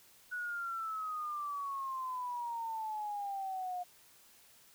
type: exponential sweep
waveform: sine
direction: down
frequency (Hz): 1480 to 712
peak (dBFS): -36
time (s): 0.31-3.84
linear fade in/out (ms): 20
effects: white hiss -62 dBFS RMS until 4.74 s